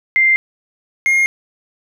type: tone pair in turn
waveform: sine / triangle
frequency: 2093 / 2135 Hz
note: C7 / C7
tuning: 0 / +34 cents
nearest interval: unison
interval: 34 cents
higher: second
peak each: -9 dBFS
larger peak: neither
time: 0.16-0.36 / 1.06-1.26 s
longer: neither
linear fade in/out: 0 ms
effects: none